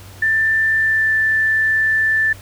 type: tone with pitch glide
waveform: sine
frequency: 1776 to 1763.7 Hz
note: A6 to A6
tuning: +16 to +4 cents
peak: -13 dBFS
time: 0.22-2.33 s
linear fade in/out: 5 ms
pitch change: -12 cents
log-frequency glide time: 0.77-1.13 s
effects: added 96 Hz sine -38 dBFS peak until 2.41 s + pink hiss -42 dBFS RMS until 2.41 s